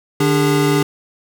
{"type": "tone cluster", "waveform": "square", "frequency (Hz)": [149.8, 292.8, 405], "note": ["D3", "D4", "G#4"], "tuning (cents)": [35, -5, -43], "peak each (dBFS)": -18, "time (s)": [0.2, 0.83], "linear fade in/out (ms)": 5, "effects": []}